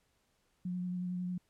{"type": "tone with vibrato", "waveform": "sine", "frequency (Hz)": 180, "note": "F#3", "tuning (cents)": -47, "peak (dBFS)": -34, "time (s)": [0.65, 1.38], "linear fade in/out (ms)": 5, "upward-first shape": "sine", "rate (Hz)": 11, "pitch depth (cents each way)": 16, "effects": ["pink hiss -75 dBFS RMS until 1.49 s", "low-pass 12000 Hz 12 dB/octave"]}